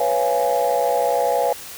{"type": "chord", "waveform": "sine", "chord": "C# dominant seventh", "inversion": "third", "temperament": "equal with one note detuned", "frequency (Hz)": [493.9, 554.4, 687.6, 830.6], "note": ["B4", "C#5", "E#5", "G#5"], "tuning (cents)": [0, 0, -27, 0], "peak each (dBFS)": -21, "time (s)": [0, 1.53], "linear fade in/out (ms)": 5, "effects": ["tanh soft clip ceiling -10 dBFS", "white hiss -36 dBFS RMS until 1.77 s"]}